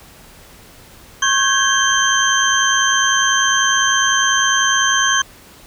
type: tone cluster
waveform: sine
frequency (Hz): 1087 / 1551 / 1661 / 3147 / 6240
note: C#6 / G6 / G#6 / G7 / G8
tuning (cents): -34 / -19 / 0 / +6 / -9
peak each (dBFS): -19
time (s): 1.22-5.22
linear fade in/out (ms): 5
effects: pink hiss -43 dBFS RMS until 5.66 s